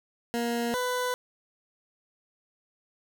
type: tone pair in turn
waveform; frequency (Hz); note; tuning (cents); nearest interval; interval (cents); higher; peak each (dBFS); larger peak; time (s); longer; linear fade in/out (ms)
20% pulse; 235.9 / 498.6; A#3 / B4; +21 / +16; octave + minor second; 1295; second; -22; neither; 0.34-0.74 / 0.74-1.14; neither; 0
effects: none